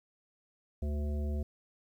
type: harmonic tone with a mistuned harmonic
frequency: 73.42 Hz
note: D2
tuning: in tune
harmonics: 1 / 3 / 5 / 7 / 9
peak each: -31 / -41 / -46 / -49 / -50 dBFS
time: 0.82-1.43 s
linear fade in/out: 5 ms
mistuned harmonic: 5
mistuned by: +16 cents
effects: 11-bit